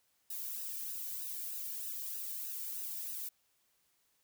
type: noise with flanger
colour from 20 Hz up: violet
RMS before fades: -41 dBFS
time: 0.3-3.29 s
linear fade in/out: 5 ms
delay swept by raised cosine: 0.89 to 1.54 ms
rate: 3.2 Hz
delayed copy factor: -0.7
effects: white hiss -75 dBFS RMS until 4.23 s